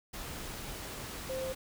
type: tone in noise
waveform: sine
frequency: 523.3 Hz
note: C5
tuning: in tune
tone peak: -34 dBFS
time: 1.29-1.53 s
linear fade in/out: 10 ms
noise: pink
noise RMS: -42 dBFS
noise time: 0.13-1.55 s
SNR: +5 dB
effects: none